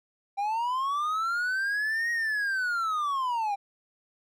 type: linear two-way sweep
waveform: triangle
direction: up then down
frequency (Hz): 784 to 1888 to 784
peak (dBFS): -24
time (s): 0.37-3.56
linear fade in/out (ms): 20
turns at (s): 2.11
effects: none